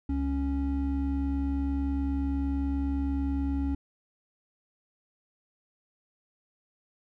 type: tone pair together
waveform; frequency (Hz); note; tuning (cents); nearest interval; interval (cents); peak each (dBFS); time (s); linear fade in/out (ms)
triangle; 69.3 / 277.2; C#2 / C#4; 0 / 0; 2 octaves; 2400; -27; 0.09-3.75; 5
effects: none

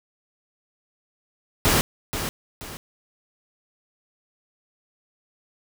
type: noise with echo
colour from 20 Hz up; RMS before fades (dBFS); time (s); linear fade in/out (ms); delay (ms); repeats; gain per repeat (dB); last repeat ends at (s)
pink; -19; 1.65-1.81; 0; 480; 2; -9; 2.77
effects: none

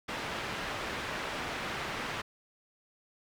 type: low-pass noise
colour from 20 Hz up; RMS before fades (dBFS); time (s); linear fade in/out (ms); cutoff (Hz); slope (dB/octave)
white; -37; 0.08-2.22; 10; 2200; 12
effects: none

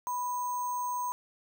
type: tone with sample-and-hold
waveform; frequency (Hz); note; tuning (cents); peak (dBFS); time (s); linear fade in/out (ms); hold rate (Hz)
sine; 987.8; B5; 0; -30; 0.07-1.12; 0; 7350
effects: none

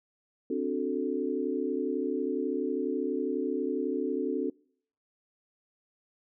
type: chord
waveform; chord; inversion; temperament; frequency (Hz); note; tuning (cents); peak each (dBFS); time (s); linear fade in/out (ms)
sine; D dominant seventh; third; equal; 261.6 / 293.7 / 370 / 440; C4 / D4 / F#4 / A4; 0 / 0 / 0 / 0; -33; 0.5-4.5; 5
effects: noise-tail reverb RT60 0.6 s tail -26 dB re dry

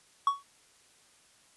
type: tone with exponential decay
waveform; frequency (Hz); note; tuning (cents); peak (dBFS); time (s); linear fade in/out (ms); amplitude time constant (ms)
triangle; 1119; C#6; +16; -17; 0.27-0.43; 2; 34
effects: white hiss -62 dBFS RMS until 1.56 s + resampled to 24000 Hz

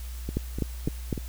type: two click trains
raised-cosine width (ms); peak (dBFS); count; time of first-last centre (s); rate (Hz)
3; -13 / -19; 4 / 4; 0.37-1.128 / 0.29-1.178; 3.96 / 3.38
effects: added 60 Hz sine -34 dBFS peak until 1.28 s + white hiss -48 dBFS RMS until 1.28 s

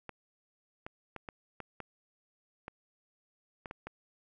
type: clicks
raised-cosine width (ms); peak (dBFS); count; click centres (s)
0.5; -26; 10; 0.093 / 0.865 / 1.163 / 1.288 / 1.603 / 1.803 / 2.681 / 3.658 / 3.711 / 3.87
effects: none

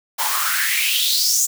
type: noise with high-pass filter sweep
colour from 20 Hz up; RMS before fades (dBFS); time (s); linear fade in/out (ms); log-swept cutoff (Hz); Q
white; -19; 0.18-1.47; 20; 810 to 7200; 5.7
effects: none

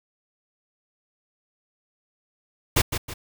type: noise with echo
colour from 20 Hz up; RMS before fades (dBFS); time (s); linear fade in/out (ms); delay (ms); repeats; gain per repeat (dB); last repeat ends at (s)
pink; -18; 2.76-2.82; 10; 160; 2; -8; 3.14
effects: none

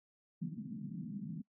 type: band-pass noise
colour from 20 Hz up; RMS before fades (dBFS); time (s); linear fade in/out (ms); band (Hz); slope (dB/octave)
pink; -43; 0.41-1.42; 10; 150 to 240; 48
effects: noise-tail reverb RT60 0.1 s tail -24 dB re dry

